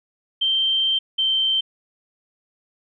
sine tone pair in turn, 3136 / 3119 Hz, G7 / G7, 0 / -9 cents, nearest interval unison, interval 9 cents, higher first, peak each -17 dBFS, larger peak neither, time 0.41-0.99 / 1.18-1.61 s, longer first, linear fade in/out 10 ms, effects none

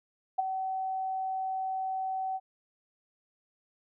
sine tone with ADSR envelope, 760 Hz, F#5, 46 cents sharp, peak -21 dBFS, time 0.38-2.4 s, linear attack 13 ms, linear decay 15 ms, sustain -9 dB, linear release 44 ms, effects none

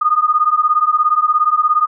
sine beating tone pair, 1221 / 1238 Hz, D#6 / D#6, -33 / -9 cents, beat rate 17 Hz, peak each -14 dBFS, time 0.01-1.87 s, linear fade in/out 10 ms, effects none

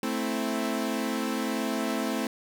sawtooth chord, A minor, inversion none, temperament equal, 220 / 261.6 / 329.6 Hz, A3 / C4 / E4, 0 / 0 / 0 cents, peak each -27 / -27 / -30 dBFS, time 0.03-2.27 s, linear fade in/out 2 ms, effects none

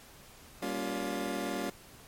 25% pulse chord, G half-diminished seventh, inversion none, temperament just, 196 / 235.2 / 282.2 / 352.8 Hz, G3 / Bb3 / Db4 / F4, 0 / +16 / +31 / +18 cents, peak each -35 / -36 / -34 / -35 dBFS, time 0.62-1.7 s, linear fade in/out 5 ms, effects pink hiss -54 dBFS RMS until 2.07 s + MP3 64 kbps

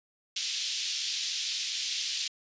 pink band-pass noise, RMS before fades -33 dBFS, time 0.36-2.28 s, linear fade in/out 5 ms, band 3100 to 6200 Hz, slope 24 dB/octave, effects resampled to 16000 Hz

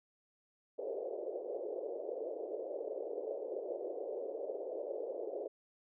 white band-pass noise, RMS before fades -41 dBFS, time 0.78-5.48 s, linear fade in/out 10 ms, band 380 to 580 Hz, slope 48 dB/octave, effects none

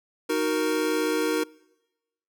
square chord, D# minor, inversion none, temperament equal, 311.1 / 370 / 466.2 Hz, D#4 / F#4 / A#4, 0 / 0 / 0 cents, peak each -28 / -30 / -27 dBFS, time 0.29-1.44 s, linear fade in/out 10 ms, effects noise-tail reverb RT60 1.0 s tail -24 dB re dry

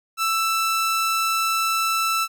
sawtooth tone, 1325 Hz, E6, 9 cents sharp, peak -16 dBFS, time 0.17-2.28 s, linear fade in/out 50 ms, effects none

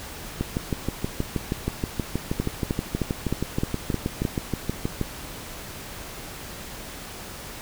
two click trains, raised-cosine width 3 ms, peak -11 / -10 dBFS, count 30 / 7, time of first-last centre 0.41-5.013 / 2.4-4.252 s, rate 6.3 / 3.24 Hz, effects pink hiss -38 dBFS RMS until 7.61 s

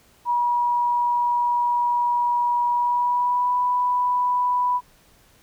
sine tone with pitch glide, 964 to 987.7 Hz, B5 to B5, -42 to 0 cents, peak -18 dBFS, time 0.25-4.81 s, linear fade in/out 50 ms, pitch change +42 cents, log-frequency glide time 2.72-3.55 s, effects pink hiss -56 dBFS RMS until 5.42 s

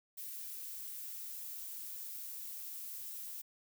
violet noise with high-pass filter sweep, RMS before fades -45 dBFS, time 0.17-3.42 s, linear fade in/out 10 ms, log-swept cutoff 1600 to 430 Hz, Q 1.2, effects none

